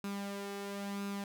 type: tone with flanger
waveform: sawtooth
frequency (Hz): 200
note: G3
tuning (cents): +35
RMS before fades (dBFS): -40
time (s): 0.04-1.24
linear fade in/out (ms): 2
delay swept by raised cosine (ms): 0.77 to 2.37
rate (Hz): 0.99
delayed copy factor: +0.5
effects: none